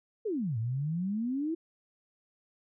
sine exponential two-way sweep, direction down then up, 469.9 to 108.1 to 338.1 Hz, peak -29 dBFS, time 0.25-1.55 s, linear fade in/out 10 ms, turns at 0.58 s, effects none

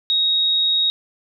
sine tone, 3770 Hz, A#7, 19 cents sharp, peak -15 dBFS, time 0.1-0.9 s, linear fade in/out 0 ms, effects none

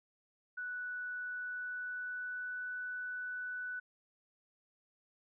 sine tone with pitch glide, 1480 to 1489.4 Hz, F#6 to F#6, 0 to +11 cents, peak -38 dBFS, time 0.57-3.8 s, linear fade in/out 10 ms, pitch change +11 cents, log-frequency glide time 1.14-2.7 s, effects none

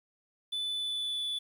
triangle tone with pitch glide, 3494 to 3464 Hz, A7 to A7, -13 to -28 cents, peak -30 dBFS, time 0.52-1.39 s, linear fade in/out 10 ms, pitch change -15 cents, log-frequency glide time 0.73-1.24 s, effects 10-bit

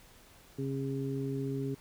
harmonic tone, 136 Hz, C#3, 33 cents flat, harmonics 1 / 2 / 3, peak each -35 / -36 / -38 dBFS, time 0.58-1.75 s, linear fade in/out 10 ms, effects pink hiss -58 dBFS RMS until 1.8 s

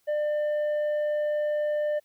triangle tone with tanh clipping, 598 Hz, D5, 31 cents sharp, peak -25 dBFS, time 0.07-2 s, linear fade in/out 20 ms, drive 9 dB, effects white hiss -69 dBFS RMS until 2.04 s

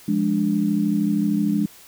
sine chord, D diminished, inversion first, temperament equal, 174.61 / 207.7 / 293.7 Hz, F3 / Ab3 / D4, 0 / 0 / 0 cents, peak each -25 / -20 / -23 dBFS, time 0.08-1.66 s, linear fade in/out 5 ms, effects white hiss -47 dBFS RMS until 1.87 s

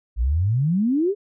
sine exponential sweep, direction up, 52.9 to 426.6 Hz, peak -17 dBFS, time 0.16-1.15 s, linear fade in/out 50 ms, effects none

